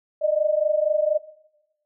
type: tone pair together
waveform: sine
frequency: 598.1 / 622.3 Hz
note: D5 / D#5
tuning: +31 / 0 cents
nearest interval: minor second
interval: 69 cents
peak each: -21 dBFS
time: 0.21-1.19 s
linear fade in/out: 20 ms
effects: noise-tail reverb RT60 0.9 s tail -17 dB re dry